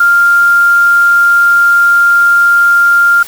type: tone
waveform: sine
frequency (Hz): 1396.9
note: F6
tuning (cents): 0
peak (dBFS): -4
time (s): 0-3.23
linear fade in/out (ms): 5
effects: white hiss -29 dBFS RMS until 3.27 s